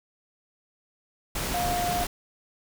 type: tone in noise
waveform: sine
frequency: 707 Hz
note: F5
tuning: 21 cents sharp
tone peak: -26 dBFS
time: 1.54-2.04 s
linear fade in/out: 5 ms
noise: pink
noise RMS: -30 dBFS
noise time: 1.35-2.07 s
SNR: +1 dB
effects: none